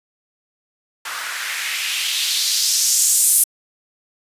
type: noise with band-pass filter sweep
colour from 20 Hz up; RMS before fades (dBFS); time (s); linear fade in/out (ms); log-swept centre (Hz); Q
blue; -19; 1.05-3.44; 5; 1200 to 10000; 2.1
effects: resampled to 32000 Hz